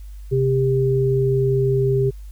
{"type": "tone pair together", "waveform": "sine", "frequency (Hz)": [130.94, 398.2], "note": ["C3", "G4"], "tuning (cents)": [2, 27], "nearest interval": "octave + perfect fifth", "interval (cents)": 1925, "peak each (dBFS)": -18, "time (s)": [0.31, 2.11], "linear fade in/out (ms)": 20, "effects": ["added 50 Hz sine -33 dBFS peak until 2.31 s", "white hiss -57 dBFS RMS until 2.31 s"]}